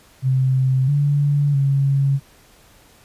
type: tone with pitch steps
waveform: sine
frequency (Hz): 131 / 144 / 138.1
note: C3 / D3 / C#3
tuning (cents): +2 / -34 / -6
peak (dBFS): -14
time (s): 0.22-2.2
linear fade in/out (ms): 50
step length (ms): 660
effects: pink hiss -51 dBFS RMS until 3.04 s + resampled to 32000 Hz